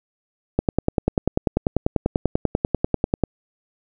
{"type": "click train", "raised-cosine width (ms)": 2, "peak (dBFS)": -4, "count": 28, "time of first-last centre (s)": [0.59, 3.237], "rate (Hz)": 10.2, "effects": []}